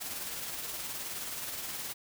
white noise with tremolo, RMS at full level -37 dBFS, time 0-1.94 s, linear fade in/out 20 ms, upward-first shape triangle, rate 19 Hz, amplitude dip 40%, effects none

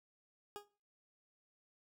20% pulse tone with exponential decay, 411.8 Hz, G#4, 15 cents flat, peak -36 dBFS, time 0.56-0.68 s, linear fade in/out 0 ms, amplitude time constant 25 ms, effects noise-tail reverb RT60 0.4 s tail -20 dB re dry

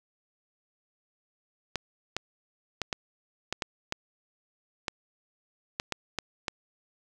clicks, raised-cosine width 0.2 ms, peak -12 dBFS, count 12, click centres 1.757 / 2.166 / 2.817 / 2.928 / 3.526 / 3.622 / 3.924 / 4.882 / 5.799 / 5.923 / 6.187 / 6.482 s, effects 7-bit

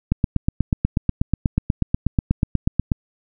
click train, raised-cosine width 5 ms, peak -4 dBFS, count 24, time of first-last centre 0.12-2.918 s, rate 8.22 Hz, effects none

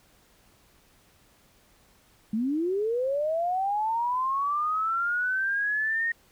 sine linear sweep, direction up, 206.4 to 1864.7 Hz, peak -24 dBFS, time 2.33-6.12 s, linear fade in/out 5 ms, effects pink hiss -61 dBFS RMS until 6.31 s

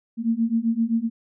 sine beating tone pair, 224.5 / 232.2 Hz, A3 / A#3, +35 / -7 cents, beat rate 7.7 Hz, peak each -23 / -22 dBFS, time 0.17-1.1 s, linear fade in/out 50 ms, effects none

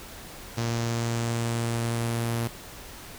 sawtooth tone with low-pass filter sweep, 116.54 Hz, A#2, in tune, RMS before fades -28 dBFS, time 0.57-2.48 s, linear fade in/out 10 ms, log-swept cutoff 6000 to 12000 Hz, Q 2.4, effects pink hiss -43 dBFS RMS until 3.18 s

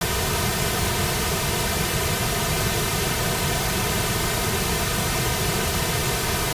pink noise with comb filter, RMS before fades -23 dBFS, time 0.01-6.53 s, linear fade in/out 5 ms, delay 3.6 ms, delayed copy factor -0.7, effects resampled to 32000 Hz

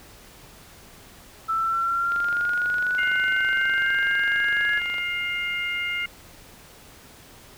sine linear sweep, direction up, 1318.5 to 1680 Hz, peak -21 dBFS, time 1.48-4.8 s, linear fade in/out 20 ms
click train, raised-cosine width 0.3 ms, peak -21 dBFS, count 70, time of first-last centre 2.12-4.983 s, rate 24.1 Hz
harmonic tone, 706 Hz, F5, 19 cents sharp, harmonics 2 / 3 / 4, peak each -33 / -26 / -32 dBFS, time 2.98-6.06 s, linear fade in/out 5 ms
effects pink hiss -48 dBFS RMS until 7.57 s

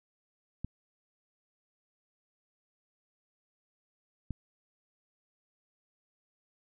clicks, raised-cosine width 5 ms, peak -23 dBFS, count 2, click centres 0.646 / 4.307 s, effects none

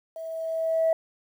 sine tone with level ramp, 650 Hz, E5, 24 cents flat, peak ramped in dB -34 to -17 dBFS, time 0.16-0.93 s, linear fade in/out 2 ms, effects tanh soft clip ceiling -15 dBFS + 9-bit

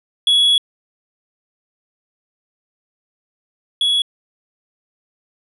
triangle tone pair in turn, 3365 / 3365 Hz, G#7 / G#7, +22 / +22 cents, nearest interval unison, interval 0 cents, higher neither, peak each -9 / -12 dBFS, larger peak first, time 0.27-0.58 / 3.81-4.02 s, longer first, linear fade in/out 2 ms, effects resampled to 32000 Hz

